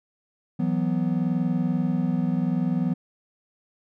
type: chord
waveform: triangle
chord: E suspended second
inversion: none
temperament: just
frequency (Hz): 164.81 / 185.42 / 247.2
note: E3 / F#3 / B3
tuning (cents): 0 / +4 / +2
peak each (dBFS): -24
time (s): 0.59-2.94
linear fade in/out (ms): 10
effects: none